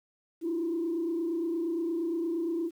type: tone with frequency modulation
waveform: sine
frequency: 334.6 Hz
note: E4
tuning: 26 cents sharp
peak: -27 dBFS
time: 0.41-2.71 s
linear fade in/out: 50 ms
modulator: 28.6 Hz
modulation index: 0.66
effects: tanh soft clip ceiling -23 dBFS + 10-bit